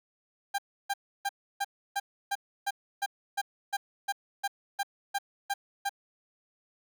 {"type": "tone bursts", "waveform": "30% pulse", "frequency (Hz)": 798, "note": "G5", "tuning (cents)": 31, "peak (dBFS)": -25, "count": 16, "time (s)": [0.54, 5.894], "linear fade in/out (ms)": 10, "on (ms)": 44, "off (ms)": 310, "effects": []}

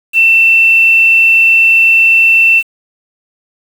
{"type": "tone with quantisation", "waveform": "sine", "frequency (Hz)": 2683, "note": "E7", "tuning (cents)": 30, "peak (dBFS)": -4, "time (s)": [0.13, 2.63], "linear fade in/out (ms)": 50, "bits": 5, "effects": []}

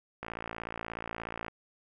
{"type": "click train", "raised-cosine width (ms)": 0.5, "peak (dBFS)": -22, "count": 72, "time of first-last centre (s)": [0.23, 1.482], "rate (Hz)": 56.7, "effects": []}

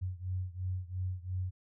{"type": "beating tone pair", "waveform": "sine", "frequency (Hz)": [91, 93.9], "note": ["F#2", "F#2"], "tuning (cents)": [-28, 26], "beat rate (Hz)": 2.9, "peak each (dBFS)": [-36, -38], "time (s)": [0.01, 1.51], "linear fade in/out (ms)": 20, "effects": []}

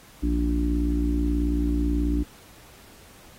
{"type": "harmonic tone", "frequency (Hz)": 58.4, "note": "A#1", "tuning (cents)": 4, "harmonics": [1, 3, 4, 5, 6], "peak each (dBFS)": [-23, -34, -35, -25, -36], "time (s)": [0.22, 2.24], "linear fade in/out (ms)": 20, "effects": ["pink hiss -51 dBFS RMS until 3.38 s", "AAC 48 kbps"]}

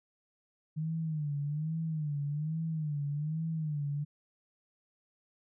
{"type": "tone with vibrato", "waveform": "sine", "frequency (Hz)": 152.7, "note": "D#3", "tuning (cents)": -32, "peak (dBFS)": -31, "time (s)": [0.76, 4.05], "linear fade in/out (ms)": 20, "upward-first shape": "sine", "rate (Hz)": 1.2, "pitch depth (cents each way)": 110, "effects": []}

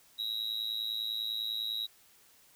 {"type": "tone with amplitude modulation", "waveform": "triangle", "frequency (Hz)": 3850, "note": "B7", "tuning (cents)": -45, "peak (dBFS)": -27, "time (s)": [0.18, 1.87], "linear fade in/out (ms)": 20, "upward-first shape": "sine", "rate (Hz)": 110, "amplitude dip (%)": 95, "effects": ["white hiss -62 dBFS RMS until 2.55 s"]}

